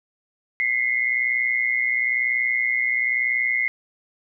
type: tone pair together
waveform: sine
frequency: 2028 / 2149 Hz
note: B6 / C7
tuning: +45 / +46 cents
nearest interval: minor second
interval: 101 cents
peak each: -22 dBFS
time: 0.6-3.68 s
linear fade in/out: 0 ms
effects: none